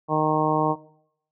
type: harmonic tone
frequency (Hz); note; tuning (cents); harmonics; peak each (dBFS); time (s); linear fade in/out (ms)
154.6; D#3; -11; 1 / 2 / 3 / 4 / 5 / 6 / 7; -27 / -27 / -27 / -27 / -27 / -27 / -27; 0.08-0.76; 50
effects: noise-tail reverb RT60 0.7 s tail -18 dB re dry